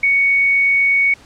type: tone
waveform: sine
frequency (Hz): 2228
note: C#7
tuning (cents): +8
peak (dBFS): -11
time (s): 0.03-1.14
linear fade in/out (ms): 5
effects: pink hiss -45 dBFS RMS until 1.25 s + low-pass 7000 Hz 12 dB/octave